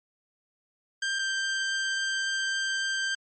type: tone pair in turn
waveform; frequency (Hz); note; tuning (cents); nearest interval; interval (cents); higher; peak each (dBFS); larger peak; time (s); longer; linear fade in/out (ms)
sawtooth; 1585 / 1574.1; G6 / G6; +19 / +7; unison; 12; first; -23 / -23; neither; 1.02-1.19 / 1.19-3.15; second; 5
effects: MP3 32 kbps